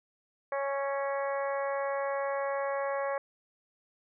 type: harmonic tone with a mistuned harmonic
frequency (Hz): 277.2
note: C#4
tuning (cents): 0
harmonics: 2 / 3 / 4 / 5 / 6 / 7 / 8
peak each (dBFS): -31 / -38 / -37 / -47 / -42 / -44 / -48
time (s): 0.52-3.18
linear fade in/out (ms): 2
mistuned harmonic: 5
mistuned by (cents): -20
effects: none